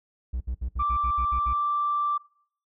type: tone bursts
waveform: triangle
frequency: 61.6 Hz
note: B1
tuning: 4 cents flat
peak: -24 dBFS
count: 9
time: 0.33-1.535 s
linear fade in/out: 10 ms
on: 77 ms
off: 64 ms
type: tone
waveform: sine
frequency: 1173 Hz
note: D6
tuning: 2 cents flat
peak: -22 dBFS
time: 0.79-2.18 s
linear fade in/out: 10 ms
effects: noise-tail reverb RT60 0.6 s tail -24 dB re dry + tanh soft clip ceiling -16 dBFS